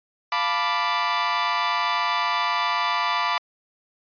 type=chord; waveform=sawtooth; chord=B half-diminished seventh; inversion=second; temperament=equal; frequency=698.5 / 880 / 987.8 / 1174.7 Hz; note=F5 / A5 / B5 / D6; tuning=0 / 0 / 0 / 0 cents; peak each=-27 / -26 / -21 / -21 dBFS; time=0.32-3.38 s; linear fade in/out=2 ms; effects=resampled to 11025 Hz